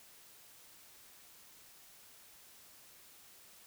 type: silence
effects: white hiss -59 dBFS RMS until 3.66 s